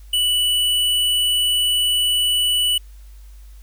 sine tone with tanh clipping, 2960 Hz, F#7, in tune, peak -17 dBFS, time 0.13-2.78 s, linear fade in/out 5 ms, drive 17 dB, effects added 50 Hz sine -38 dBFS peak until 3.62 s + white hiss -56 dBFS RMS until 3.62 s

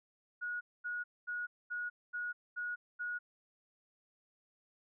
sine tone bursts, 1452 Hz, F#6, 33 cents flat, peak -36 dBFS, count 7, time 0.41-3.19 s, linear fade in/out 20 ms, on 200 ms, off 230 ms, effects none

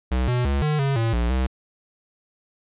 square tone with pitch steps, 63.2 / 123.4 / 69.7 / 151.3 / 137.7 / 114 / 58.9 / 64.2 Hz, B1 / B2 / C#2 / D#3 / C#3 / A#2 / A#1 / C2, +41 / -1 / +10 / -48 / -11 / -38 / +19 / -32 cents, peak -20 dBFS, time 0.11-1.47 s, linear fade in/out 10 ms, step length 170 ms, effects resampled to 8000 Hz

